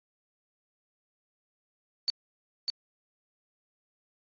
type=tone with echo; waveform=sine; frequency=4500 Hz; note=C#8; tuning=25 cents sharp; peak=-23 dBFS; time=2.08-2.1 s; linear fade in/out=0 ms; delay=600 ms; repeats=1; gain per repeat=-3 dB; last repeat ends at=2.7 s; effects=resampled to 11025 Hz